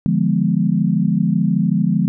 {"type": "chord", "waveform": "sine", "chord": "D diminished seventh", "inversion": "none", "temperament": "equal with one note detuned", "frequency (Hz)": [149.4, 174.61, 207.7, 246.9], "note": ["D3", "F3", "Ab3", "Cb4"], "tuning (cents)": [30, 0, 0, 0], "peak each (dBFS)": [-21, -17, -18, -23], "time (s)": [0.06, 2.08], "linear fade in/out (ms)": 0, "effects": []}